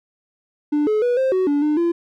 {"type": "tone with pitch steps", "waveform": "triangle", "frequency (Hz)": [296.1, 427.8, 487.3, 526, 373.4, 288.7, 300.4, 340.9], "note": ["D4", "A4", "B4", "C5", "F#4", "D4", "D4", "F4"], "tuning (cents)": [14, -49, -23, 9, 16, -30, 39, -42], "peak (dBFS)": -13, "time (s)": [0.72, 1.92], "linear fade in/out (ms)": 10, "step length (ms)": 150, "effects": ["tanh soft clip ceiling -9 dBFS"]}